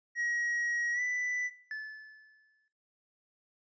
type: tone with pitch glide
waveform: triangle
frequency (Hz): 1900 to 1984.1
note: A#6 to B6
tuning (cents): +33 to +7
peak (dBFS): -28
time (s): 0.15-1.51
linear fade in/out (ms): 50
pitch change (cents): +74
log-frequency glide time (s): 0.93-1.01
type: tone with exponential decay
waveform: triangle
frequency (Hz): 1736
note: A6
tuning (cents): -24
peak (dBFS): -33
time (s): 1.71-2.68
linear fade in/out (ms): 1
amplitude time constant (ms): 210
effects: noise-tail reverb RT60 1.0 s tail -20 dB re dry + resampled to 16000 Hz